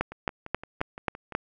two click trains, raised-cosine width 0.5 ms, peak -10 / -24 dBFS, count 6 / 8, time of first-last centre 0.01-1.35 / 0.12-1.323 s, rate 3.73 / 5.82 Hz, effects none

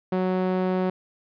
sawtooth tone with band-pass filter, 185 Hz, F#3, in tune, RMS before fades -24 dBFS, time 0.12-0.9 s, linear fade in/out 5 ms, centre 430 Hz, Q 0.68, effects resampled to 11025 Hz

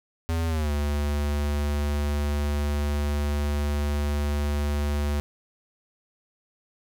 square tone with pitch glide, 82.41 to 73 Hz, E2 to D2, 0 to -10 cents, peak -24 dBFS, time 0.29-5.2 s, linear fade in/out 0 ms, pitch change -210 cents, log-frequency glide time 0.47-0.71 s, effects none

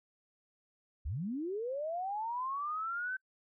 sine linear sweep, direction up, 54.1 to 1547 Hz, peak -34 dBFS, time 1.05-3.17 s, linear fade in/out 10 ms, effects noise-tail reverb RT60 0.1 s tail -26 dB re dry

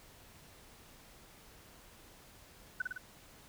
sine tone with echo, 1500 Hz, F#6, 23 cents sharp, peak -30 dBFS, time 2.8-2.82 s, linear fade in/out 5 ms, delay 53 ms, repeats 3, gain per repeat -3 dB, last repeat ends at 2.979 s, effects pink hiss -58 dBFS RMS until 3.48 s

